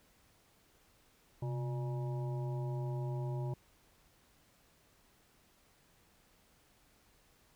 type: harmonic tone with a mistuned harmonic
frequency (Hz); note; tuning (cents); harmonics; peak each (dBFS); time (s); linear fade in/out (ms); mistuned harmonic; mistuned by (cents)
119.8; A#2; +48; 1 / 3 / 5 / 7 / 8; -35 / -45 / -49 / -52 / -53; 1.42-3.54; 5; 1; +150
effects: pink hiss -68 dBFS RMS until 7.55 s